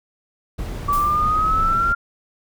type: noise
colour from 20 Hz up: brown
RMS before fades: -26 dBFS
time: 0.58-1.93 s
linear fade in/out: 10 ms
type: exponential sweep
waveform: sine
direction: up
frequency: 1146 to 1396.9 Hz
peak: -16 dBFS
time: 0.88-1.95 s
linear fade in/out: 10 ms
type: noise with exponential decay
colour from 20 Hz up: blue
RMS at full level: -31 dBFS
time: 0.93-1.39 s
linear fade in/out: 0 ms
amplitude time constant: 98 ms
effects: none